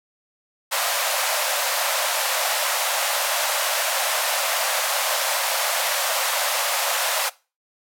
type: band-pass noise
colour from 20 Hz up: pink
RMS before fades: -23 dBFS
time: 0.71-7.3 s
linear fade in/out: 20 ms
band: 530 to 16000 Hz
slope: 96 dB/octave
effects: noise-tail reverb RT60 0.3 s tail -20 dB re dry